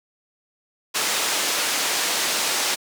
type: low-pass noise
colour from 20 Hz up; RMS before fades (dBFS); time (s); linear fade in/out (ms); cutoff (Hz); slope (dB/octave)
white; -23; 0.94-2.76; 20; 7200; 12
effects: high-pass 300 Hz 12 dB/octave